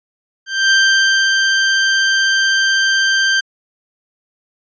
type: tone with ADSR envelope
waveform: sawtooth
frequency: 1571 Hz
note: G6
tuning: 3 cents sharp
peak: -5 dBFS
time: 0.46-3.41 s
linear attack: 250 ms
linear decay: 580 ms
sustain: -3 dB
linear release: 15 ms
effects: resampled to 16000 Hz